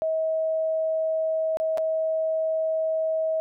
sine tone with dropouts, 639 Hz, D#5, 46 cents sharp, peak -22 dBFS, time 0.02-3.4 s, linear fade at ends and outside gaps 0 ms, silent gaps 1.571-1.6 / 1.774-1.781 s, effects none

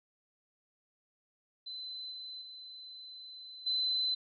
sine tone with level steps, 4038 Hz, B7, 38 cents sharp, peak -40 / -42 / -46 / -29 dBFS, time 1.66-4.15 s, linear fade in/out 10 ms, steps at 2.11 / 2.41 / 3.66 s, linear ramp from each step 10 ms, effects none

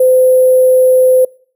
sine tone with sample-and-hold, 512 Hz, C5, 38 cents flat, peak -5 dBFS, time 0-1.25 s, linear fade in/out 5 ms, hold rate 11025 Hz, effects noise-tail reverb RT60 0.5 s tail -25 dB re dry

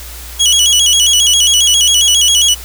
25% pulse tone with vibrato, 3126 Hz, G7, 6 cents flat, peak -3 dBFS, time 0.39-2.55 s, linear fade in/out 20 ms, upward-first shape square, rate 7.4 Hz, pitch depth 97 cents each way, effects added 60 Hz sine -29 dBFS peak until 2.64 s + white hiss -31 dBFS RMS until 2.64 s

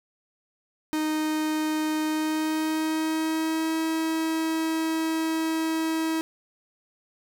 45% pulse tone with pitch glide, 309.9 to 321.6 Hz, D#4 to E4, -7 to -43 cents, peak -24 dBFS, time 0.93-6.21 s, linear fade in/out 0 ms, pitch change +64 cents, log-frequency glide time 2.05-3.78 s, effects none

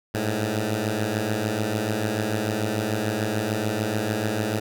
10% pulse beating tone pair, 103 / 109.8 Hz, G#2 / A2, -14 / -3 cents, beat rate 6.8 Hz, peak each -20 / -17 dBFS, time 0.14-4.6 s, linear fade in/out 10 ms, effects none

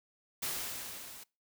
white noise with level ramp, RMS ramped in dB -35 to -50 dBFS, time 0.42-1.24 s, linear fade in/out 10 ms, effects noise-tail reverb RT60 0.3 s tail -25 dB re dry

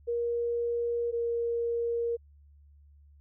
sine tone pair in turn, 472.7 / 468.9 Hz, A#4 / A#4, +24 / +10 cents, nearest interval unison, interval 14 cents, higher first, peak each -27 dBFS, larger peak neither, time 0.07-1.12 / 1.12-2.17 s, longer neither, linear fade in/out 20 ms, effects added 72 Hz sine -54 dBFS peak until 3.2 s

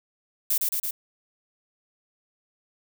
violet noise with echo, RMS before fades -23 dBFS, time 0.5-0.58 s, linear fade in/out 5 ms, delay 110 ms, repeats 3, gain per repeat -2 dB, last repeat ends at 0.91 s, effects none

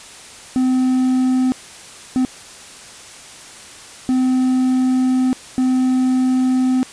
triangle tone bursts at uneven times, 256.6 Hz, C4, 34 cents flat, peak -11 dBFS, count 4, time 0.56-1.52 / 2.16-2.25 / 4.09-5.33 / 5.58-6.83 s, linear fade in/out 0 ms, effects white hiss -38 dBFS RMS until 6.92 s + resampled to 22050 Hz

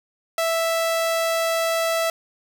sawtooth tone, 659.3 Hz, E5, in tune, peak -16 dBFS, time 0.38-2.1 s, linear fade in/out 2 ms, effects none

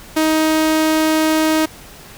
sawtooth tone, 314.3 Hz, D#4, 18 cents sharp, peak -9 dBFS, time 0.16-1.66 s, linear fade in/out 10 ms, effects pink hiss -39 dBFS RMS until 2.17 s

